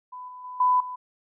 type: tone with level steps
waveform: sine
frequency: 1000 Hz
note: B5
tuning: 21 cents sharp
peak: -36 / -39 / -35 / -17 / -32 dBFS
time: 0.12-0.96 s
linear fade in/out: 10 ms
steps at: 0.28 / 0.44 / 0.6 / 0.8 s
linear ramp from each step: 5 ms
effects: none